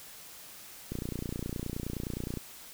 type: click train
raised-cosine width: 3 ms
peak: -22 dBFS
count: 44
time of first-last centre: 0.92-2.373 s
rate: 29.6 Hz
effects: white hiss -49 dBFS RMS until 2.73 s